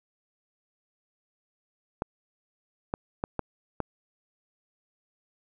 clicks, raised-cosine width 1 ms, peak -14 dBFS, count 5, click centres 2.021 / 2.939 / 3.239 / 3.393 / 3.803 s, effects none

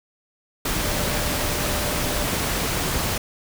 sine tone in noise, 593 Hz, D5, 17 cents sharp, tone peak -33 dBFS, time 0.82-2.24 s, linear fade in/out 5 ms, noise pink, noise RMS -24 dBFS, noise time 0.65-3.18 s, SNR -12 dB, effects none

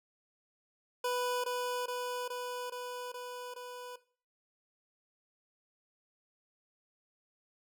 25% pulse tone with echo, 494.5 Hz, B4, 2 cents sharp, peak -27 dBFS, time 1.04-1.44 s, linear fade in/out 5 ms, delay 420 ms, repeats 6, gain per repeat -2 dB, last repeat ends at 3.96 s, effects noise-tail reverb RT60 0.4 s tail -17 dB re dry

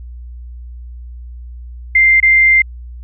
sine tone with dropouts, 2093 Hz, C7, in tune, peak -6 dBFS, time 1.95-2.62 s, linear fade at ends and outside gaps 5 ms, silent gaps 2.202-2.227 s, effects added 60 Hz sine -28 dBFS peak until 3.03 s

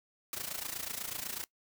white noise with amplitude modulation, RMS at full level -36 dBFS, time 0.33-1.44 s, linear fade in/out 0 ms, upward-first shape sine, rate 28.1 Hz, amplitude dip 80%, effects noise-tail reverb RT60 0.1 s tail -21 dB re dry

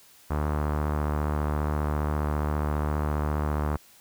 sawtooth tone with low-pass filter, 74.8 Hz, D2, 32 cents sharp, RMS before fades -27 dBFS, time 0.3-3.77 s, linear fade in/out 10 ms, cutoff 1200 Hz, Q 2, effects white hiss -55 dBFS RMS until 4 s

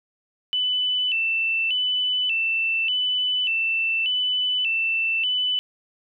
sine tone with vibrato, 2828 Hz, F7, 21 cents sharp, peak -20 dBFS, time 0.53-5.59 s, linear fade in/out 0 ms, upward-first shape square, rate 0.85 Hz, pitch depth 100 cents each way, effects none

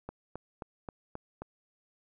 click train, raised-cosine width 1 ms, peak -25 dBFS, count 6, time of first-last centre 0.09-1.42 s, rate 3.76 Hz, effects none

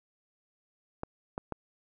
clicks, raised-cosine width 1 ms, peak -20 dBFS, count 3, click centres 1.034 / 1.379 / 1.523 s, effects none

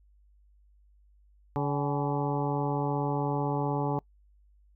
harmonic tone with a mistuned harmonic, 142.7 Hz, D3, 49 cents flat, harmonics 1 / 2 / 3 / 4 / 5 / 6 / 7 / 8, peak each -30 / -33 / -34 / -38 / -38 / -34 / -41 / -43 dBFS, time 1.56-3.99 s, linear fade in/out 0 ms, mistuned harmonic 5, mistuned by +110 cents, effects noise-tail reverb RT60 0.1 s tail -25 dB re dry + added 50 Hz sine -58 dBFS peak until 4.75 s

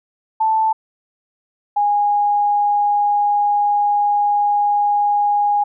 sine tone pair in turn, 880 / 822.9 Hz, A5 / G#5, 0 / -16 cents, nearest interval minor second, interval 116 cents, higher first, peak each -13 dBFS, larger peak neither, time 0.4-0.73 / 1.76-5.64 s, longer second, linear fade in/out 10 ms, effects none

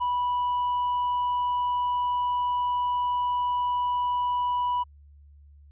sine tone with hard clipping, 983 Hz, B5, 8 cents flat, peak -24 dBFS, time 0-4.84 s, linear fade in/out 20 ms, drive 2 dB, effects added 72 Hz sine -49 dBFS peak until 5.71 s + resampled to 8000 Hz

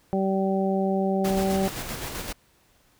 harmonic tone, 192.7 Hz, G3, 29 cents flat, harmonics 1 / 2 / 3 / 4, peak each -24 / -27 / -29 / -30 dBFS, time 0.13-1.68 s, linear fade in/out 0 ms
pink noise with tremolo, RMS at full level -32 dBFS, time 1.24-2.33 s, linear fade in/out 10 ms, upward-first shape square, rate 7.7 Hz, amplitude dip 35%
effects pink hiss -62 dBFS RMS until 2.99 s

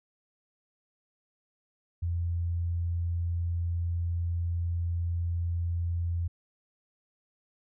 sine tone, 85.6 Hz, F2, 34 cents flat, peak -27 dBFS, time 2.02-6.28 s, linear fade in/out 10 ms, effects none

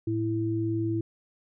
sine tone pair together, 110.3 / 330.5 Hz, A2 / E4, +5 / +5 cents, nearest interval octave + perfect fifth, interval 1900 cents, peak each -29 / -27 dBFS, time 0.07-1.01 s, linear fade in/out 5 ms, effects none

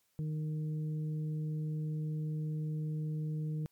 harmonic tone, 154.2 Hz, D#3, 15 cents flat, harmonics 1 / 2 / 3, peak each -33 / -48 / -51 dBFS, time 0.19-3.66 s, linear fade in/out 0 ms, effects white hiss -75 dBFS RMS until 3.71 s + MP3 96 kbps

